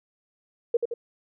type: tone with echo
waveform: sine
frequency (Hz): 470.3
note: A#4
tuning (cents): +15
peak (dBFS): -17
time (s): 0.74-0.77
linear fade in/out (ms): 5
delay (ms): 85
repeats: 2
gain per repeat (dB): -5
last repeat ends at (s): 0.94
effects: none